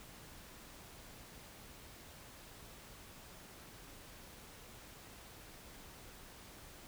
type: silence
effects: pink hiss -55 dBFS RMS until 6.87 s